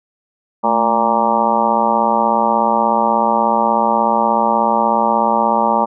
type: harmonic tone with a mistuned harmonic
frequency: 116.54 Hz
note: A#2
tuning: in tune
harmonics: 2 / 3 / 4 / 5 / 6 / 7 / 8 / 9 / 10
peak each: -21 / -28 / -25 / -20 / -24 / -18 / -16 / -26 / -22 dBFS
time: 0.63-5.86 s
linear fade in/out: 20 ms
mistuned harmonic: 2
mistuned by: -100 cents
effects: none